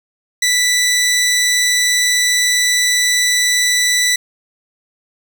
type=tone; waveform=15% pulse; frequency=1975.5 Hz; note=B6; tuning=in tune; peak=-6 dBFS; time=0.42-4.16 s; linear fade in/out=5 ms; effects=none